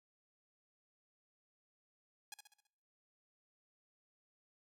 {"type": "tone with echo", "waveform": "5% pulse", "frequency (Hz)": 830.6, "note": "G#5", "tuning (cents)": 0, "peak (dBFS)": -34, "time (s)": [2.32, 2.34], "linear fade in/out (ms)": 2, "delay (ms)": 66, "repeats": 5, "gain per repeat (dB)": -6, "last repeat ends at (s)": 2.67, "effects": ["noise-tail reverb RT60 1.0 s tail -26 dB re dry"]}